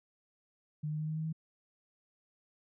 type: tone with pitch steps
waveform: sine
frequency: 151.5 / 153.08 / 154.68 / 156.3 / 157.93 / 159.58 Hz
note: D#3 / D#3 / D#3 / D#3 / D#3 / D#3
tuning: -46 / -28 / -10 / +8 / +26 / +44 cents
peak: -33 dBFS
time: 0.83-1.328 s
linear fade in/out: 10 ms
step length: 83 ms
effects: none